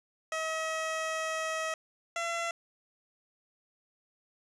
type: tone pair in turn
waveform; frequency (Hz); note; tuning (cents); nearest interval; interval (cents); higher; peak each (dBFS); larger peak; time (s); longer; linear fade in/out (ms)
15% pulse; 639 / 677; D#5 / E5; +46 / +46; minor second; 100; second; -25; neither; 0.32-1.74 / 2.16-2.51; first; 2
effects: resampled to 22050 Hz + 10-bit